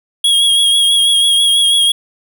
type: tone with vibrato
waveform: square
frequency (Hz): 3293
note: G#7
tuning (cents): -15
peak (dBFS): -9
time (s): 0.24-1.92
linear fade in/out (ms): 5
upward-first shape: sine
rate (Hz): 6.1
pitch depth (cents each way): 30
effects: none